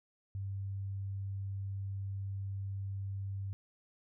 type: tone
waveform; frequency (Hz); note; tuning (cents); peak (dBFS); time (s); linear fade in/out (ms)
sine; 98; G2; 0; -36; 0.35-3.53; 0
effects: none

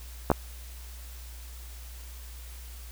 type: clicks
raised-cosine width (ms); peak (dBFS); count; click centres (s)
1; -7 / -7; 2; 0.302 / 0.316
effects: added 60 Hz sine -41 dBFS peak until 2.91 s + white hiss -50 dBFS RMS until 2.91 s

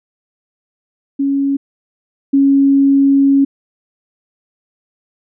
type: tone pair in turn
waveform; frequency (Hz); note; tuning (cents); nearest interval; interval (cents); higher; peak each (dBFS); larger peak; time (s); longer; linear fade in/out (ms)
sine; 277.2 / 276.1; C#4 / C#4; 0 / -7; unison; 7; first; -12 / -7; second; 1.19-1.57 / 2.33-3.45; second; 10
effects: none

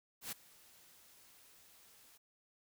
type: noise with ADSR envelope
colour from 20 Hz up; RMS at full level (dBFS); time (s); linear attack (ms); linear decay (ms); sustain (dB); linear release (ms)
white; -41; 0.21-2.18; 110; 12; -22; 12
effects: none

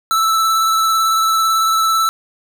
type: tone with vibrato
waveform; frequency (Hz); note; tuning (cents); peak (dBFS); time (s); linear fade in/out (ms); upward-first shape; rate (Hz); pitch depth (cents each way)
square; 1319; E6; +1; -13; 0.11-2.09; 0; sine; 18; 17
effects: none

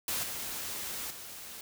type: noise with level steps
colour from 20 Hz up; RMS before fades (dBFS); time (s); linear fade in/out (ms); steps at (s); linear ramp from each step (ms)
white; -33 / -38 / -45; 0.08-1.61; 2; 0.23 / 1.1; 10
effects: none

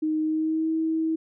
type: tone with pitch glide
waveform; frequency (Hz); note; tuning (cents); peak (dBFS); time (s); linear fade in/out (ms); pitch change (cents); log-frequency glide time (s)
sine; 311.1 to 321; D#4 to E4; 0 to -46; -22; 0.02-1.16; 10; +54; 0.21-0.71
effects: none

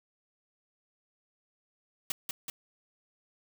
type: noise with echo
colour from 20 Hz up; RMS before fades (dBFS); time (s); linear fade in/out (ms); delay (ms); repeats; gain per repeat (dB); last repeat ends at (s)
white; -32; 2.1-2.12; 2; 190; 2; -3; 2.5
effects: none

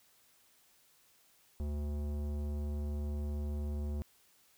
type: tone with tanh clipping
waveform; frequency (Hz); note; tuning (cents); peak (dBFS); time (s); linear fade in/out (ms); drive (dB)
sine; 73.42; D2; 0; -36; 1.6-4.02; 0; 16
effects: white hiss -67 dBFS RMS until 4.57 s

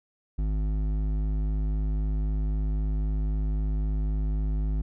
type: tone with hard clipping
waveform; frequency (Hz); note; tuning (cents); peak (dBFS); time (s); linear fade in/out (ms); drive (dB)
triangle; 51.91; G#1; 0; -26; 0.38-4.82; 10; 14
effects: none

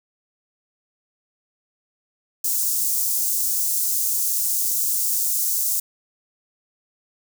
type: high-pass noise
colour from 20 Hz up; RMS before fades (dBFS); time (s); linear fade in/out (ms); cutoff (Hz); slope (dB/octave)
white; -22; 2.44-5.8; 5; 6100; 24
effects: none

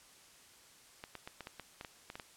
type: clicks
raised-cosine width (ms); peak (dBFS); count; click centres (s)
0.3; -28; 11; 1.039 / 1.153 / 1.275 / 1.407 / 1.471 / 1.597 / 1.811 / 1.848 / 2.101 / 2.155 / 2.198
effects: white hiss -60 dBFS RMS until 2.36 s + low-pass 10000 Hz 12 dB/octave

